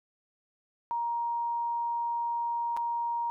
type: tone with dropouts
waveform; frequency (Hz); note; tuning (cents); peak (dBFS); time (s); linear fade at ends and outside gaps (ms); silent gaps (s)
sine; 940; A#5; +14; -28; 0.91-3.3; 0; 2.766-2.772
effects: none